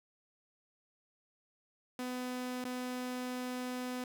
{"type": "tone with dropouts", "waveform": "sawtooth", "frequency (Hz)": 250.8, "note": "B3", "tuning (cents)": 27, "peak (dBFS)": -33, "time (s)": [1.99, 4.04], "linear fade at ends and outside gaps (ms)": 2, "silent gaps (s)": [2.642, 2.65], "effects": ["10-bit"]}